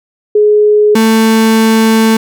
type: tone pair in turn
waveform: sine / 35% pulse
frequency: 420 / 222.5 Hz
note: G#4 / A3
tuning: +19 / +20 cents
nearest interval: major seventh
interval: 1099 cents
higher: first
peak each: -4 dBFS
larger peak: neither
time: 0.35-0.95 / 0.95-2.17 s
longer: second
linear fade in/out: 5 ms
effects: none